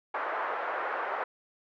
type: band-pass noise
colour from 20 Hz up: white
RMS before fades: -33 dBFS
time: 0.14-1.24 s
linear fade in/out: 5 ms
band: 470 to 1500 Hz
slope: 24 dB/octave
effects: none